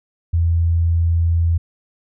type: tone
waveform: sine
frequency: 83.9 Hz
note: E2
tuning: 31 cents sharp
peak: -13 dBFS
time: 0.33-1.58 s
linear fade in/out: 10 ms
effects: none